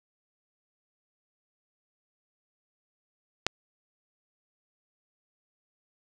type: click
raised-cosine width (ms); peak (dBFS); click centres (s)
0.2; -6; 3.466
effects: none